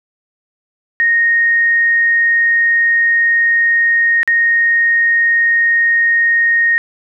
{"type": "tone with dropouts", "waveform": "sine", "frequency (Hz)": 1859, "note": "A#6", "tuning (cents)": -5, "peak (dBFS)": -9, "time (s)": [1, 6.78], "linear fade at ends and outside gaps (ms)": 0, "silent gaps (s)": [4.231, 4.276], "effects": []}